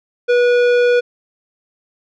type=tone with tanh clipping; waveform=triangle; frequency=486.6 Hz; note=B4; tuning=26 cents flat; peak=-12 dBFS; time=0.28-1.01 s; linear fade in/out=20 ms; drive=18 dB; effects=none